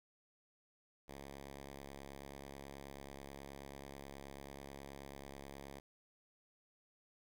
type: tone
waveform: 5% pulse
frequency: 69.3 Hz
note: C#2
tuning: in tune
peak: -38 dBFS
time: 1.08-5.8 s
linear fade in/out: 5 ms
effects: none